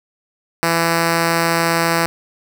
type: tone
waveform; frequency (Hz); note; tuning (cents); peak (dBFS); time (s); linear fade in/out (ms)
5% pulse; 167; E3; +23; -3; 0.63-2.06; 0
effects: none